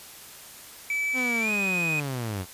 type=tone with pitch glide; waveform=triangle; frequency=2303 to 2497 Hz; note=D7 to D#7; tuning=-34 to +6 cents; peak=-23 dBFS; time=0.9-2 s; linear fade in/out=2 ms; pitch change=+140 cents; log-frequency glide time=1.4-1.51 s
type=linear sweep; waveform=sawtooth; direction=down; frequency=261.6 to 87.31 Hz; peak=-25 dBFS; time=1.13-2.46 s; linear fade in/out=50 ms
effects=white hiss -45 dBFS RMS until 2.53 s + resampled to 32000 Hz